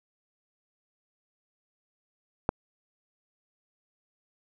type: click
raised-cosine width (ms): 1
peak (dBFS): -9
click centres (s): 2.491
effects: none